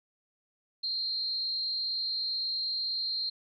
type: tone with amplitude modulation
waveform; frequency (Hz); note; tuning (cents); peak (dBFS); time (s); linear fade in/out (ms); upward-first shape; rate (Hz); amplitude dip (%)
sine; 4186; C8; 0; -27; 0.83-3.3; 10; sine; 271; 55
effects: none